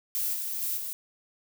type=noise with level steps; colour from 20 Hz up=violet; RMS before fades=-29 / -33 / -30 / -35 dBFS; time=0.15-0.93 s; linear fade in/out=0 ms; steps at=0.33 / 0.61 / 0.76 s; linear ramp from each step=20 ms; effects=none